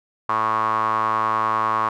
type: tone with band-pass filter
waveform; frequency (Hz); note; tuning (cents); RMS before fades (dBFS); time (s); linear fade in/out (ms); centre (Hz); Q
sawtooth; 110; A2; 0; -21; 0.29-1.89; 5; 1100; 7.9
effects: none